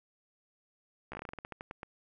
slowing click train, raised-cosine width 0.5 ms, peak -26 dBFS, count 15, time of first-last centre 1.12-1.831 s, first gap 14 ms, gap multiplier 1.18, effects none

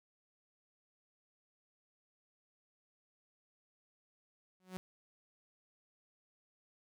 sawtooth tone with exponential growth, 185 Hz, F#3, in tune, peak -35 dBFS, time 4.6-4.77 s, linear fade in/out 0 ms, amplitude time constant 36 ms, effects none

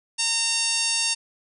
harmonic tone with a mistuned harmonic, 916 Hz, A#5, 31 cents flat, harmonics 1 / 2 / 3 / 4 / 5 / 6 / 7 / 8 / 9 / 10, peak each -38 / -39 / -28 / -32 / -28 / -29 / -30 / -32 / -39 / -28 dBFS, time 0.18-1.15 s, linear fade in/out 20 ms, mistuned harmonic 8, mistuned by +74 cents, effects none

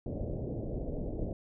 pink low-pass noise, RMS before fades -36 dBFS, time 0.06-1.33 s, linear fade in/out 2 ms, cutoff 630 Hz, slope 48 dB/octave, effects none

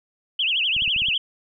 sine tone with vibrato, 2910 Hz, F#7, 29 cents flat, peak -19 dBFS, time 0.39-1.18 s, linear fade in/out 5 ms, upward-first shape triangle, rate 12 Hz, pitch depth 270 cents each way
clicks, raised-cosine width 5 ms, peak -27 dBFS, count 6, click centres 0.765 / 0.822 / 0.878 / 0.963 / 1.02 / 1.086 s
effects none

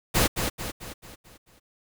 pink noise with echo, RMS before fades -21 dBFS, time 0.14-0.28 s, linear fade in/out 20 ms, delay 220 ms, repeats 6, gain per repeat -6 dB, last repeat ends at 1.6 s, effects none

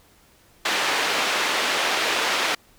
white band-pass noise, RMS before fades -23 dBFS, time 0.65-2.55 s, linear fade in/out 5 ms, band 360 to 3100 Hz, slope 12 dB/octave, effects pink hiss -56 dBFS RMS until 2.78 s

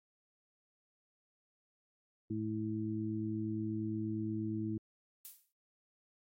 harmonic tone, 108.5 Hz, A2, 24 cents flat, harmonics 1 / 2 / 3, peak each -40 / -39 / -38 dBFS, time 2.3-4.78 s, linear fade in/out 5 ms
violet noise with exponential decay, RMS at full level -43 dBFS, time 5.25-5.52 s, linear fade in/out 0 ms, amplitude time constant 57 ms
effects AAC 48 kbps

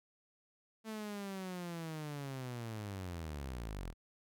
sawtooth linear sweep, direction down, 222.6 to 38.71 Hz, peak -37 dBFS, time 0.84-3.94 s, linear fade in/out 50 ms, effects none

